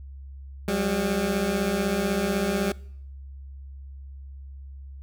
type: beating tone pair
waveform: 20% pulse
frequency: 185 / 201 Hz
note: F#3 / G3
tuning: 0 / +44 cents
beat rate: 16 Hz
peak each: -23 / -20 dBFS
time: 0.68-2.72 s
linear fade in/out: 2 ms
effects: noise-tail reverb RT60 0.7 s tail -23 dB re dry + added 68 Hz sine -38 dBFS peak until 5.02 s